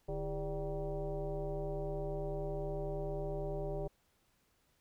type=tone with frequency modulation; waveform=sine; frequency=218.6 Hz; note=A3; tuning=11 cents flat; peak=-35 dBFS; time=0.08-3.88 s; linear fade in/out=10 ms; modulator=184 Hz; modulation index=2.4; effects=pink hiss -74 dBFS RMS until 4.8 s